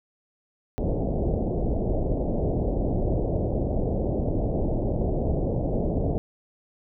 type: low-pass noise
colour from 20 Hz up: pink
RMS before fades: -25 dBFS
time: 0.78-6.18 s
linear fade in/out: 0 ms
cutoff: 690 Hz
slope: 48 dB/octave
effects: none